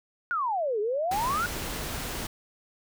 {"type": "exponential two-way sweep", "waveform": "sine", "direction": "down then up", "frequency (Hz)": [1480, 403.4, 1480], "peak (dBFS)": -25, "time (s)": [0.31, 1.46], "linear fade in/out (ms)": 0, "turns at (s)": 0.8}
{"type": "noise", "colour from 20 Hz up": "pink", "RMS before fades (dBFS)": -34, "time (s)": [1.11, 2.27], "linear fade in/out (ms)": 5}
{"effects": []}